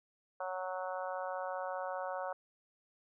harmonic tone, 185 Hz, F#3, in tune, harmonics 3 / 4 / 5 / 6 / 7 / 8, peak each -40 / -42 / -44 / -46 / -47 / -48 dBFS, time 0.4-2.33 s, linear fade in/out 5 ms, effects none

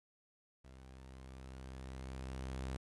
sawtooth tone with level ramp, 65.3 Hz, C2, 3 cents flat, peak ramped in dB -51 to -35 dBFS, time 0.64-2.77 s, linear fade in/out 10 ms, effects resampled to 24000 Hz + 12-bit

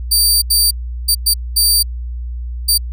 20% pulse tone bursts at uneven times, 4641 Hz, D8, 21 cents flat, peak -4 dBFS, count 6, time 0.11-0.42 / 0.5-0.71 / 1.08-1.15 / 1.26-1.34 / 1.56-1.83 / 2.68-2.78 s, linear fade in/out 10 ms, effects added 60 Hz sine -21 dBFS peak until 2.92 s

